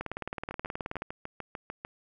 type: two click trains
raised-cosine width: 0.5 ms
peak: -19 / -22 dBFS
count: 20 / 10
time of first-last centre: 0.01-1.021 / 0.51-1.849 s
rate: 18.8 / 6.72 Hz
effects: none